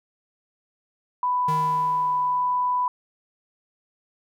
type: tone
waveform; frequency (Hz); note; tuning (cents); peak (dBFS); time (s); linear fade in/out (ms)
sine; 993; B5; +9; -20; 1.23-2.88; 2
type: tone with exponential decay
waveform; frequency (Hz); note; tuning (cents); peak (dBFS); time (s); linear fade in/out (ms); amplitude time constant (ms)
square; 155.7; D#3; +2; -27; 1.48-2.82; 5; 290
effects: none